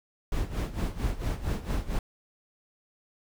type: noise with tremolo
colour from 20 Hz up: brown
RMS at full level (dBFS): -27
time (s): 0.32-1.99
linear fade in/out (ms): 2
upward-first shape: sine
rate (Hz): 4.4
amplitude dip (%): 80
effects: none